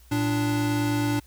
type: tone pair together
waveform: square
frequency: 114.32 / 293.6 Hz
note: A#2 / D4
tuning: -33 / 0 cents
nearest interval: octave + major third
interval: 1633 cents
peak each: -27 / -25 dBFS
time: 0.11-1.2 s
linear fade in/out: 10 ms
effects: added 60 Hz sine -50 dBFS peak until 1.26 s + white hiss -58 dBFS RMS until 1.26 s